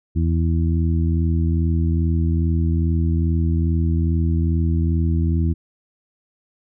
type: harmonic tone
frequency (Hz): 82.41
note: E2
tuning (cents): 0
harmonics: 1 / 2 / 3 / 4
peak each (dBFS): -17 / -23 / -27 / -29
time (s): 0.15-5.54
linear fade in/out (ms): 20
effects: none